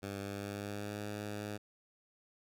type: tone with pitch glide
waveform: 10% pulse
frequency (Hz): 99.3 to 104.06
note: G2 to G#2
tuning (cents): +23 to +4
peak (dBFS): -31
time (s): 0.02-1.58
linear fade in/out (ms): 20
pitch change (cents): +81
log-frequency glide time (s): 0.18-1.01
effects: none

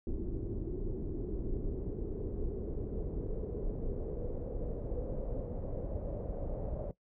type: noise with low-pass filter sweep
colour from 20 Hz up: brown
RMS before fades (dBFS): -37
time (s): 0.07-6.91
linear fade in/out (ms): 0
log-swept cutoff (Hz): 340 to 590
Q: 4.8
effects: noise-tail reverb RT60 0.1 s tail -17 dB re dry

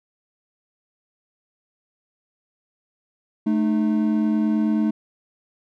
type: tone pair together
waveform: triangle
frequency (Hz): 217.4 / 306.7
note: A3 / D#4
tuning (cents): -21 / -25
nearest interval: tritone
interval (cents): 596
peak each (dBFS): -17 / -21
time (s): 3.46-4.91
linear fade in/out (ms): 10
effects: none

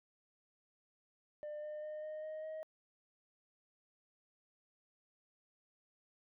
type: tone with pitch steps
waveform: sine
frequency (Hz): 599 / 604.9 / 610.9 / 616.9 / 623 / 629.1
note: D5 / D#5 / D#5 / D#5 / D#5 / D#5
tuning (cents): +34 / -49 / -32 / -15 / +2 / +19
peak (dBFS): -39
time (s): 1.43-2.63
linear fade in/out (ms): 0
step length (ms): 200
effects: tanh soft clip ceiling -41 dBFS

